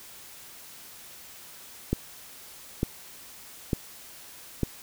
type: click train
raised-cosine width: 3 ms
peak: -11 dBFS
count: 4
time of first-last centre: 1.93-4.633 s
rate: 1.11 Hz
effects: white hiss -47 dBFS RMS until 4.82 s

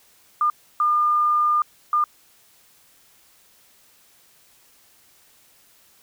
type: tone bursts at uneven times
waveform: sine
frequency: 1207 Hz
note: D6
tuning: 47 cents sharp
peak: -16 dBFS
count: 3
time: 0.41-0.5 / 0.8-1.62 / 1.93-2.04 s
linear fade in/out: 2 ms
effects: white hiss -56 dBFS RMS until 6.02 s

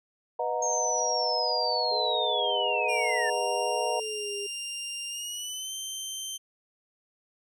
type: chord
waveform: sine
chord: B major seventh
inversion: none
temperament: equal with one note detuned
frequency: 493.9 / 622.3 / 727.3 / 932.3 Hz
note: B4 / D#5 / F#5 / A#5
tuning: 0 / 0 / -30 / 0 cents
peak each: -32 dBFS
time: 0.39-4 s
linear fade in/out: 5 ms
type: linear sweep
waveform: sine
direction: down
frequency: 6500 to 1735 Hz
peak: -28 dBFS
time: 0.62-3.3 s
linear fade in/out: 5 ms
type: tone with vibrato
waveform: sine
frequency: 420.7 Hz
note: G#4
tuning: 22 cents sharp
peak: -34 dBFS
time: 1.91-4.47 s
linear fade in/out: 10 ms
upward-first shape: sine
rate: 1.1 Hz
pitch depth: 64 cents each way
type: tone with pitch glide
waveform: 20% pulse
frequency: 2794 to 3118 Hz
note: F7 to G7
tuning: 0 to -10 cents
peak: -28 dBFS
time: 2.88-6.38 s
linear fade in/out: 20 ms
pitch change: +190 cents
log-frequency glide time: 5.09-5.74 s
effects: none

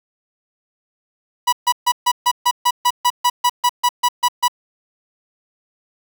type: tone bursts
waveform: 45% pulse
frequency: 979 Hz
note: B5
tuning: 15 cents flat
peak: -12 dBFS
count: 16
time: 1.47-4.482 s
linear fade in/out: 10 ms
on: 57 ms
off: 140 ms
effects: 7-bit

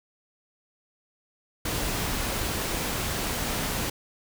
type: noise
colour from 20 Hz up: pink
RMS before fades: -29 dBFS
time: 1.65-3.9 s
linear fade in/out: 5 ms
effects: none

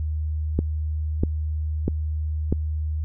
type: click train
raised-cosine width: 3 ms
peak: -8 dBFS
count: 4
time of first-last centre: 0.59-2.525 s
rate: 1.55 Hz
effects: added 77 Hz sine -23 dBFS peak until 3.04 s

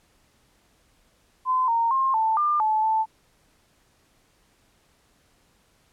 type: tone with pitch steps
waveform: sine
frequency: 1025 / 923 / 1064 / 885 / 1199 / 867 / 880 Hz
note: C6 / A#5 / C6 / A5 / D6 / A5 / A5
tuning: -36 / -17 / +29 / +10 / +36 / -26 / 0 cents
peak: -19 dBFS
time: 1.45-3.06 s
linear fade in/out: 50 ms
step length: 230 ms
effects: pink hiss -63 dBFS RMS until 5.92 s + low-pass 12000 Hz 12 dB/octave

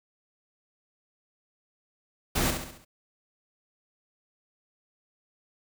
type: noise with echo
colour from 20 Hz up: pink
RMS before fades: -26 dBFS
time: 2.35-2.51 s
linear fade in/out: 10 ms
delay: 68 ms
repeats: 5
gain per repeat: -6 dB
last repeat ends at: 2.85 s
effects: none

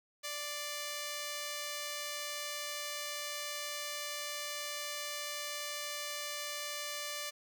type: tone pair together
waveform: 5% pulse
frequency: 587.3 / 2096 Hz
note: D5 / C7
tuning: 0 / +2 cents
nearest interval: octave + minor seventh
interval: 2202 cents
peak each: -27 / -37 dBFS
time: 0.23-7.31 s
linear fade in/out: 20 ms
effects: none

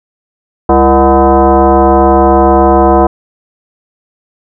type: tone with frequency modulation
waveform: sine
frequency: 200 Hz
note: G3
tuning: 35 cents sharp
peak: -3 dBFS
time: 0.69-3.07 s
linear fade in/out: 5 ms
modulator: 269 Hz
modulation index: 3
effects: none

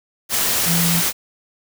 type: tone in noise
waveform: sine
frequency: 170 Hz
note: F3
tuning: 46 cents flat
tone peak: -18 dBFS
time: 0.65-1.03 s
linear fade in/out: 50 ms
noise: white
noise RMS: -19 dBFS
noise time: 0.29-1.13 s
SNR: -2 dB
effects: none

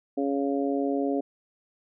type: harmonic tone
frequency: 139.4 Hz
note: C#3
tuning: 10 cents sharp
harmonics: 2 / 3 / 4 / 5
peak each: -26 / -30 / -32 / -34 dBFS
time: 0.17-1.21 s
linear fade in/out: 10 ms
effects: none

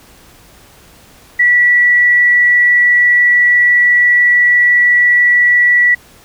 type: tone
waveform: sine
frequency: 1949 Hz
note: B6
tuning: 23 cents flat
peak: -6 dBFS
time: 1.39-5.95 s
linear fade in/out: 10 ms
effects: pink hiss -43 dBFS RMS until 6.24 s

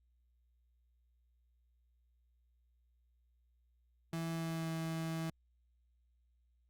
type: tone with pitch glide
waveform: 35% pulse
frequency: 164.81 to 162.54 Hz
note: E3 to E3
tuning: 0 to -24 cents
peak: -35 dBFS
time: 4.13-5.3 s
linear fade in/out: 2 ms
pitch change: -24 cents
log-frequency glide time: 4.32-4.71 s
effects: added 60 Hz sine -70 dBFS peak until 6.69 s + Opus 48 kbps

